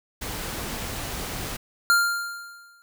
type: noise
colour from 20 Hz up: pink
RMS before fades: -32 dBFS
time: 0.21-1.57 s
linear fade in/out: 10 ms
type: tone with exponential decay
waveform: square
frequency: 1396.9 Hz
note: F6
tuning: in tune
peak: -15 dBFS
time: 1.9-2.82 s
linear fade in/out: 0 ms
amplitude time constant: 200 ms
effects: none